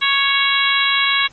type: harmonic tone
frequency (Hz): 554.4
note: C#5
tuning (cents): 0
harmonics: 2 / 3 / 4 / 5 / 6 / 7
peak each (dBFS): -21 / -21 / -19 / -22 / -20 / -21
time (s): 0.01-1.28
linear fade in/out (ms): 20
effects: pink hiss -49 dBFS RMS until 1.32 s + MP3 32 kbps